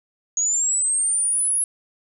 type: linear sweep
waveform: sine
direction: up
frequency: 6645 to 10640 Hz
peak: -18 dBFS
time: 0.37-1.64 s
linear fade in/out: 2 ms
effects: none